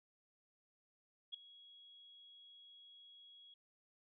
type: tone with ADSR envelope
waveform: sine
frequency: 3322 Hz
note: G#7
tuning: in tune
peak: -39 dBFS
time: 1.32-3.54 s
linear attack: 23 ms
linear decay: 3 ms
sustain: -19 dB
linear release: 3 ms
effects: none